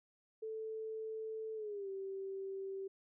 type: tone with pitch glide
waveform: sine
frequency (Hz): 440 to 387.5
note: A4 to G4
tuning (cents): 0 to -20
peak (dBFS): -40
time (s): 0.42-2.88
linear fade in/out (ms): 10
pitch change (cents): -220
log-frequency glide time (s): 1.55-1.89
effects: none